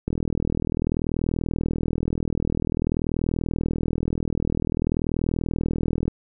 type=click train; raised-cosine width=3 ms; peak=-11 dBFS; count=244; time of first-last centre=0.08-6.08 s; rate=40.5 Hz; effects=none